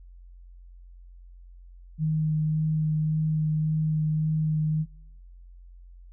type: tone with vibrato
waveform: sine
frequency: 155.56 Hz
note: D#3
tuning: in tune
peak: -22 dBFS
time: 1.98-4.86 s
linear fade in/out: 50 ms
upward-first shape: sine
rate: 1.8 Hz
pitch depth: 11 cents each way
effects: noise-tail reverb RT60 0.9 s tail -25 dB re dry + added 44 Hz sine -45 dBFS peak until 6.12 s